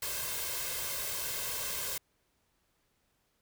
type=noise with comb filter; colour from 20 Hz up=white; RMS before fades=-36 dBFS; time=0.02-1.98 s; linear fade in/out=5 ms; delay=1.9 ms; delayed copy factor=+0.7; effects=pink hiss -75 dBFS RMS until 3.41 s